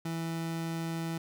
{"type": "tone", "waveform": "30% pulse", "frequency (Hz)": 164.81, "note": "E3", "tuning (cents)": 0, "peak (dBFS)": -30, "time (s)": [0.05, 1.18], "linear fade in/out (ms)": 5, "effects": []}